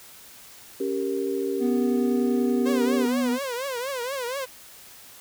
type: chord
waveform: sine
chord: G diminished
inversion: second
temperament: equal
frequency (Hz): 277.2 / 392 / 466.2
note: Db4 / G4 / Bb4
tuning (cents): 0 / 0 / 0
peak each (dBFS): -30 / -26 / -31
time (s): 0.8-3.06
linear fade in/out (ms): 5
type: tone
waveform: triangle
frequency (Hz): 246.9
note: B3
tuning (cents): 0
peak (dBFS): -20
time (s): 1.59-3.39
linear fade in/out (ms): 50
type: tone with vibrato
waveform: sawtooth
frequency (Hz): 515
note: C5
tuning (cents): -28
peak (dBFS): -24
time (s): 2.65-4.46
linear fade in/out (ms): 20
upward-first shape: triangle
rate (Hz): 4.2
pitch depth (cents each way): 180
effects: white hiss -47 dBFS RMS until 5.2 s